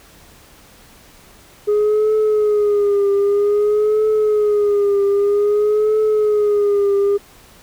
sine tone with vibrato, 415.3 Hz, G#4, in tune, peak -10 dBFS, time 1.67-7.18 s, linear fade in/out 20 ms, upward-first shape triangle, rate 0.52 Hz, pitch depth 72 cents each way, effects tanh soft clip ceiling -11 dBFS + pink hiss -46 dBFS RMS until 7.62 s

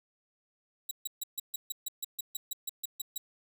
10% pulse tone bursts, 3861 Hz, B7, 40 cents flat, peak -25 dBFS, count 15, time 0.89-3.18 s, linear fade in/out 5 ms, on 22 ms, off 140 ms, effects none

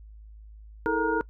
sine tone cluster, 323.1 / 434.1 / 459.8 / 934 / 1432 Hz, E4 / A4 / A#4 / A#5 / F6, -35 / -23 / -24 / +3 / +43 cents, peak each -29 dBFS, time 0.86-1.21 s, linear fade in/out 0 ms, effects noise-tail reverb RT60 0.1 s tail -23 dB re dry + added 53 Hz sine -44 dBFS peak until 1.29 s

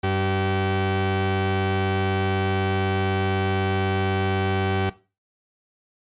sawtooth tone pair together, 96 / 384 Hz, G2 / G4, -36 / -36 cents, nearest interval 2 octaves, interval 2400 cents, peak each -19 dBFS, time 0.03-4.9 s, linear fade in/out 10 ms, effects noise-tail reverb RT60 0.3 s tail -17 dB re dry + resampled to 8000 Hz

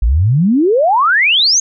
sine exponential sweep, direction up, 50.1 to 6700 Hz, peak -8 dBFS, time 0.02-1.6 s, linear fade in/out 5 ms, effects none

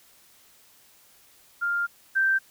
sine tone pair in turn, 1400 / 1564.2 Hz, F6 / G6, +4 / -4 cents, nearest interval major second, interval 192 cents, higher second, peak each -23 / -19 dBFS, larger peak second, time 1.61-1.87 / 2.15-2.39 s, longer first, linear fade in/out 20 ms, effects white hiss -57 dBFS RMS until 2.5 s

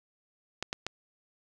clicks, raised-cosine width 0.2 ms, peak -15 dBFS, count 3, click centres 0.626 / 0.729 / 0.866 s, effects none

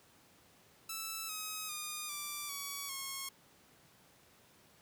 5% pulse tone with pitch steps, 1318.5 / 1268.4 / 1220.3 / 1174 / 1129.4 / 1086.5 Hz, E6 / D#6 / D#6 / D6 / C#6 / C#6, 0 / +33 / -34 / -1 / +32 / -35 cents, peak -28 dBFS, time 0.89-3.29 s, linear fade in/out 5 ms, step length 400 ms, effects pink hiss -64 dBFS RMS until 4.81 s + high-pass 100 Hz 12 dB/octave

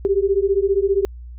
sine beating tone pair, 386.2 / 401.2 Hz, G4 / G4, -26 / +40 cents, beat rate 15 Hz, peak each -18 dBFS, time 0.05-1.05 s, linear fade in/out 0 ms, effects added 60 Hz sine -33 dBFS peak until 1.38 s

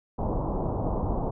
pink low-pass noise, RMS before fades -28 dBFS, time 0.18-1.31 s, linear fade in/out 10 ms, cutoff 1000 Hz, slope 48 dB/octave, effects none

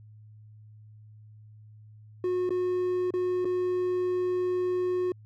triangle tone with dropouts, 362.8 Hz, F#4, 34 cents flat, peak -23 dBFS, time 2.24-5.12 s, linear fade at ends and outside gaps 2 ms, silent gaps 2.493-2.505 / 3.106-3.138 / 3.447-3.453 s, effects added 107 Hz sine -48 dBFS peak until 5.25 s

